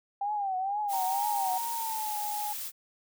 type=tone with vibrato; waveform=sine; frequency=791 Hz; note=G5; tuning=15 cents sharp; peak=-28 dBFS; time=0.21-1.58 s; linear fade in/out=5 ms; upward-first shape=triangle; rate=2.1 Hz; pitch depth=130 cents each way
type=noise; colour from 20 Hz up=blue; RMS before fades=-37 dBFS; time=0.88-2.72 s; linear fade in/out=50 ms
type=tone with pitch glide; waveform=sine; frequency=932.3 to 835.4 Hz; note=A#5 to G#5; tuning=0 to +10 cents; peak=-32 dBFS; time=0.93-2.53 s; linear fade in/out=5 ms; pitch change=-190 cents; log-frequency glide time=1.73-2.16 s
effects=none